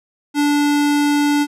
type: tone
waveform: square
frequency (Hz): 291.2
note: D4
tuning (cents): -15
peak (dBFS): -14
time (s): 0.34-1.47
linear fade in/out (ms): 50
effects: low-pass 12000 Hz 12 dB/octave